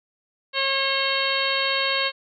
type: harmonic tone with a mistuned harmonic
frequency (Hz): 543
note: C#5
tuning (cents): -36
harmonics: 1 / 2 / 3 / 4 / 5 / 6 / 7 / 8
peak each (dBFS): -29 / -29 / -29 / -29 / -29 / -29 / -29 / -29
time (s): 0.53-2.12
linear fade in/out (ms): 50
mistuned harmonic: 6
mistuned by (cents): -63
effects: none